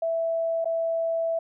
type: tone with dropouts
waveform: sine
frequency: 660 Hz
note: E5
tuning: 2 cents sharp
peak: -23 dBFS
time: 0.02-1.39 s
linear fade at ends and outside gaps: 5 ms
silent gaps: 0.645-0.655 s
effects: none